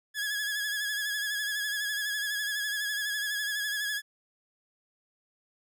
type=tone with vibrato; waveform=sawtooth; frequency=1682 Hz; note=G#6; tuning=22 cents sharp; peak=-26 dBFS; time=0.14-4.02 s; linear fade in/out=50 ms; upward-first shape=sine; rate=12 Hz; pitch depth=46 cents each way; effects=none